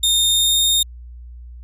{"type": "tone with pitch glide", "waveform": "sawtooth", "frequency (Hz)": [3657, 3678], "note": ["A#7", "A#7"], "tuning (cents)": [-34, -24], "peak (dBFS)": -11, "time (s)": [0.03, 0.83], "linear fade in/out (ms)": 5, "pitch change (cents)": 10, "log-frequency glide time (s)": [0.31, 0.6], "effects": ["added 60 Hz sine -34 dBFS peak until 1.63 s"]}